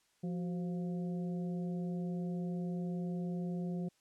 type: harmonic tone with a mistuned harmonic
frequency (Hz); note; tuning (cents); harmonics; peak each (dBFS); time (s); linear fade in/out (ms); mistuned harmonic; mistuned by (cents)
175.3; F3; +7; 1 / 2 / 3 / 4; -35 / -45 / -50 / -54; 0.23-3.89; 10; 2; +91
effects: white hiss -73 dBFS RMS until 4 s + low-pass 9000 Hz 12 dB/octave